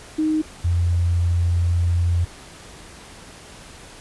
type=tone pair in turn; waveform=sine; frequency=311.1 / 86.57 Hz; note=D#4 / F2; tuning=0 / -15 cents; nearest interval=octave + minor seventh; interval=2215 cents; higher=first; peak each=-17 / -16 dBFS; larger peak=second; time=0.18-0.42 / 0.64-2.25 s; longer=second; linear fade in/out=10 ms; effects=pink hiss -42 dBFS RMS until 4 s + resampled to 24000 Hz